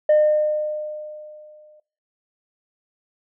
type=tone with exponential decay; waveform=sine; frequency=607 Hz; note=D#5; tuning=43 cents flat; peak=-9 dBFS; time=0.09-1.8 s; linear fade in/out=5 ms; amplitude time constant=370 ms; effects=noise-tail reverb RT60 0.4 s tail -21 dB re dry + tanh soft clip ceiling -10 dBFS